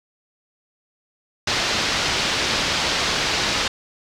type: low-pass noise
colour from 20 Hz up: white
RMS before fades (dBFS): -22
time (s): 1.47-3.68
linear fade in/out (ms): 5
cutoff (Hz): 5200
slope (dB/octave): 24
effects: none